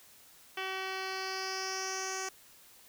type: tone with low-pass filter sweep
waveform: 10% pulse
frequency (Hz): 380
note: F#4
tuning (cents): +46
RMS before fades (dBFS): -37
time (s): 0.57-2.29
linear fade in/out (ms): 5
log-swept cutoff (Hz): 3400 to 7000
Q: 4.5
effects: white hiss -58 dBFS RMS until 2.88 s